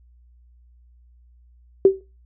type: tone with exponential decay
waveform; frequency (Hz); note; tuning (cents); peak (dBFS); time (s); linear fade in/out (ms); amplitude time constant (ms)
sine; 385.5; G4; -29; -5; 1.85-2.01; 2; 33
effects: noise-tail reverb RT60 0.3 s tail -19 dB re dry + added 60 Hz sine -50 dBFS peak until 2.25 s